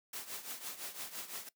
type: noise with tremolo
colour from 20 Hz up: white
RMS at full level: -41 dBFS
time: 0.13-1.49 s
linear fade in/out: 5 ms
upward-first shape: triangle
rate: 5.9 Hz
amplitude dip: 80%
effects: noise-tail reverb RT60 0.1 s tail -19 dB re dry + high-pass 200 Hz 12 dB/octave